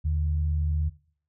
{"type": "tone pair together", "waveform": "sine", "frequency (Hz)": [77.92, 147.1], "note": ["D#2", "D3"], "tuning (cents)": [3, 3], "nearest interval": "major seventh", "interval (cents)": 1100, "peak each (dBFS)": [-23, -33], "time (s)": [0.04, 0.9], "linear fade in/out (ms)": 20, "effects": ["noise-tail reverb RT60 0.5 s tail -19 dB re dry"]}